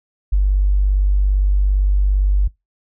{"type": "tone with tanh clipping", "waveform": "triangle", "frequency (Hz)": 48.79, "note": "G1", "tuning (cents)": -7, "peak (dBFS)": -11, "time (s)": [0.32, 2.48], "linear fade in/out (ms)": 10, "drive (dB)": 3, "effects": ["noise-tail reverb RT60 0.2 s tail -24 dB re dry"]}